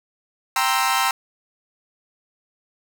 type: chord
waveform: sawtooth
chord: C dominant seventh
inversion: second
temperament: equal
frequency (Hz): 784 / 932.3 / 1046.5 / 1318.5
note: G5 / Bb5 / C6 / E6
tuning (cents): 0 / 0 / 0 / 0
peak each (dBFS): -20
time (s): 0.56-1.11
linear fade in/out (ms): 2
effects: 7-bit